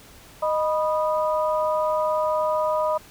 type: tone cluster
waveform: sine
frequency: 619 / 982 / 1234 Hz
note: D#5 / B5 / D#6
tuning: -9 / -10 / -15 cents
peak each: -22 / -25 / -29 dBFS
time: 0.42-2.98 s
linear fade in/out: 10 ms
effects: pink hiss -48 dBFS RMS until 3.1 s